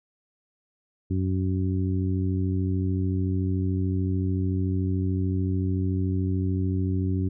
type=harmonic tone; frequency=93.6 Hz; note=F#2; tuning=20 cents sharp; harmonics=1 / 2 / 3 / 4; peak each=-24 / -30 / -30 / -36 dBFS; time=1.1-7.29 s; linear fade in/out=10 ms; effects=none